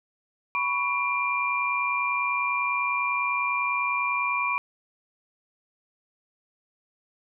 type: tone cluster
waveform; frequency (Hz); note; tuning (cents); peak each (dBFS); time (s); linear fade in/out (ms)
sine; 988 / 1118 / 2382; B5 / C#6 / D7; 0 / +14 / +24; -29 / -29 / -26; 0.55-4.58; 0
effects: none